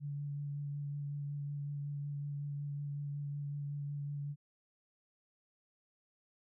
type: tone with vibrato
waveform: sine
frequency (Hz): 143.8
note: D3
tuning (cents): -36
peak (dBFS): -37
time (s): 0-4.36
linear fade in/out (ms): 50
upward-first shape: sine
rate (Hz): 5.4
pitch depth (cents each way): 14
effects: none